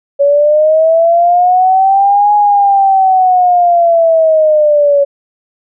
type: linear two-way sweep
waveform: sine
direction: up then down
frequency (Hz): 560 to 833 to 560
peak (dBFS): -5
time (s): 0.19-5.05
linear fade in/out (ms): 20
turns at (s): 2.34
effects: none